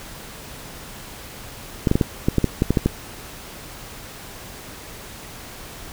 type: clicks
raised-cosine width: 3 ms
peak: -3 dBFS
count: 11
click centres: 1.872 / 1.914 / 1.955 / 2.012 / 2.285 / 2.383 / 2.443 / 2.621 / 2.706 / 2.772 / 2.86 s
effects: pink hiss -38 dBFS RMS until 5.92 s